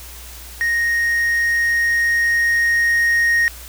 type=tone with level ramp; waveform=triangle; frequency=1864.7 Hz; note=A#6; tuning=in tune; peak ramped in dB=-14 to -11 dBFS; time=0.61-3.48 s; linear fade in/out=0 ms; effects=added 60 Hz sine -37 dBFS peak until 3.68 s + white hiss -38 dBFS RMS until 3.68 s